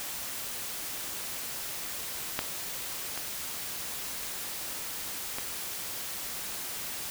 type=clicks; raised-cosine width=0.3 ms; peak=-12 / -19 / -18 dBFS; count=3; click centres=2.391 / 3.176 / 5.385 s; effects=white hiss -37 dBFS RMS until 7.1 s